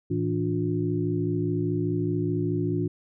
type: tone cluster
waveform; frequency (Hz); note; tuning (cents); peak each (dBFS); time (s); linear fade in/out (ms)
sine; 109.7 / 163.4 / 292.4 / 357.3; A2 / E3 / D4 / F4; -5 / -15 / -7 / +40; -29; 0.1-2.88; 10
effects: none